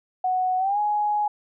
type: tone with pitch glide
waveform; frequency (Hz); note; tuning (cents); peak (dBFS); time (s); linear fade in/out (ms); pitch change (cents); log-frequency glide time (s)
sine; 740 to 835.4; F#5 to G#5; 0 to +10; -20; 0.24-1.28; 5; +210; 0.58-0.79
effects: none